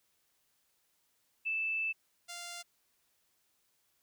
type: tone pair in turn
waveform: sine / 5% pulse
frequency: 2637 / 696.4 Hz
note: E7 / F5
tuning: 0 / -5 cents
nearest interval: octave + major seventh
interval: 2305 cents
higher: first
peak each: -31 / -31 dBFS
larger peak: neither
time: 1.45-1.93 / 2.28-2.63 s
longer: first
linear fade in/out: 20 ms
effects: white hiss -75 dBFS RMS until 4.02 s